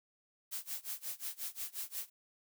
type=noise with tremolo; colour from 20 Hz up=blue; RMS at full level=-39 dBFS; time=0.51-2.1 s; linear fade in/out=20 ms; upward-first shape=sine; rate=5.6 Hz; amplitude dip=95%; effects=none